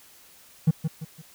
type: tone with echo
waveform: triangle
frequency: 158.9 Hz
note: D#3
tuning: 37 cents sharp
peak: -11 dBFS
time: 0.67-0.71 s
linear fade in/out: 10 ms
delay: 170 ms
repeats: 3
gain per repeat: -9 dB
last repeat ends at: 1.22 s
effects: tanh soft clip ceiling -10 dBFS + white hiss -53 dBFS RMS until 1.34 s